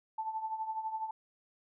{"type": "tone with tremolo", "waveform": "sine", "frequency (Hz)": 880, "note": "A5", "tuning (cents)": 0, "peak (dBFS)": -31, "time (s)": [0.18, 1.11], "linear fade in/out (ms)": 5, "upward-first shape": "triangle", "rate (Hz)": 12, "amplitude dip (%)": 75, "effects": []}